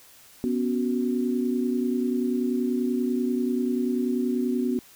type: chord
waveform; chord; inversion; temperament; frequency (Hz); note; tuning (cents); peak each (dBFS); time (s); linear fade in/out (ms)
sine; B suspended second; none; equal; 246.9 / 277.2 / 370; B3 / C#4 / F#4; 0 / 0 / 0; -24 / -30 / -29; 0.44-4.79; 0
effects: white hiss -52 dBFS RMS until 4.95 s